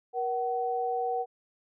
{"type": "tone pair together", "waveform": "sine", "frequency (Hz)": [475.6, 754], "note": ["A#4", "F#5"], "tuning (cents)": [35, 32], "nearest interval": "minor sixth", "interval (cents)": 797, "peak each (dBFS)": [-31, -29], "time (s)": [0.13, 1.26], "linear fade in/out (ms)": 50, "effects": []}